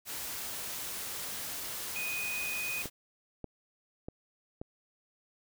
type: noise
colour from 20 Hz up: white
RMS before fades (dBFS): -39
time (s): 0.05-2.9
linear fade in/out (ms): 50
type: tone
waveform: sine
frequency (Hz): 2489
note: D#7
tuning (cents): 0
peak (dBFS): -34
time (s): 1.96-2.82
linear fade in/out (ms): 0
type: clicks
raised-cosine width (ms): 2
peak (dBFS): -26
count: 4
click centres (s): 2.857 / 3.443 / 4.085 / 4.615
effects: none